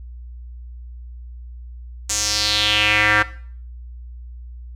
square tone with band-pass filter sweep, 105.5 Hz, G#2, 28 cents sharp, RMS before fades -18 dBFS, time 2.09-3.23 s, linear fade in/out 10 ms, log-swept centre 7200 to 1600 Hz, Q 3.5, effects noise-tail reverb RT60 0.5 s tail -17 dB re dry + added 60 Hz sine -33 dBFS peak until 4.75 s

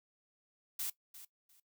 blue noise with echo, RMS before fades -38 dBFS, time 0.79-0.9 s, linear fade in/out 5 ms, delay 350 ms, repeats 2, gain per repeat -14 dB, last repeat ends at 1.6 s, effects noise-tail reverb RT60 0.1 s tail -17 dB re dry

